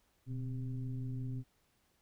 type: tone with frequency modulation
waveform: sine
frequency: 124.2 Hz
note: B2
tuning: 10 cents sharp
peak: -36 dBFS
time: 0.26-1.44 s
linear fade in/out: 50 ms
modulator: 137 Hz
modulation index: 0.75
effects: pink hiss -74 dBFS RMS until 2.01 s